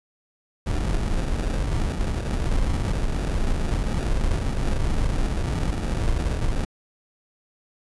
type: noise with sample-and-hold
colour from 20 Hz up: brown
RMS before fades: -23 dBFS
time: 0.66-6.65 s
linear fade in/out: 10 ms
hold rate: 1050 Hz
effects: resampled to 24000 Hz